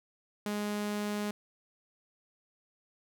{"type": "tone", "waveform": "sawtooth", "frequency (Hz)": 207.7, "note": "G#3", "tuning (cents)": 0, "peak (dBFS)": -28, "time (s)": [0.46, 1.31], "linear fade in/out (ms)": 2, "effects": []}